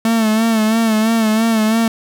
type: tone with vibrato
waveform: 45% pulse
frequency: 222 Hz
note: A3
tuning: 16 cents sharp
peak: -12 dBFS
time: 0.05-1.88 s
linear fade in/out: 2 ms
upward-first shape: sine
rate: 3 Hz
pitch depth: 54 cents each way
effects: none